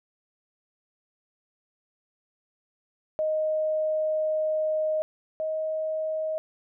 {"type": "tone pair in turn", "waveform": "sine", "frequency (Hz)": [622.3, 628.8], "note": ["D#5", "D#5"], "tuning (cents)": [0, 18], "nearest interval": "unison", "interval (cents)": 18, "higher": "second", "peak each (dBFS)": [-23, -26], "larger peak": "first", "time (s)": [[3.19, 5.02], [5.4, 6.38]], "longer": "first", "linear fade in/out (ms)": 0, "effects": []}